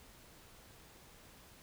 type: silence
effects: pink hiss -59 dBFS RMS until 1.62 s